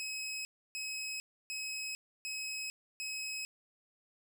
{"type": "tone bursts", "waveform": "20% pulse", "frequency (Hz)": 2555, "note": "D#7", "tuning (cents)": 45, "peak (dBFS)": -33, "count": 5, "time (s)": [0, 3.45], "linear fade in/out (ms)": 0, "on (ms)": 450, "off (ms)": 300, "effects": []}